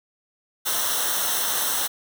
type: noise with comb filter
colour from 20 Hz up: white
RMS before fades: -24 dBFS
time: 0.65-1.88 s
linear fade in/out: 20 ms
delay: 0.42 ms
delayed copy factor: -0.75
effects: none